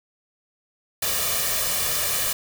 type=noise with comb filter; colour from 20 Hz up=white; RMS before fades=-24 dBFS; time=1.02-2.33 s; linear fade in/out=5 ms; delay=1.7 ms; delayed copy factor=+0.65; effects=none